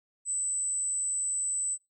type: tone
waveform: sine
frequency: 8010 Hz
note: B8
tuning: 23 cents sharp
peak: -28 dBFS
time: 0.25-1.78 s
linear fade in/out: 50 ms
effects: noise-tail reverb RT60 0.2 s tail -22 dB re dry